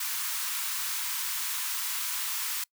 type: high-pass noise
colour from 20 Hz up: white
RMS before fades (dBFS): -32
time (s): 0-2.64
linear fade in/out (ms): 5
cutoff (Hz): 890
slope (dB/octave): 96
effects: noise-tail reverb RT60 0.1 s tail -25 dB re dry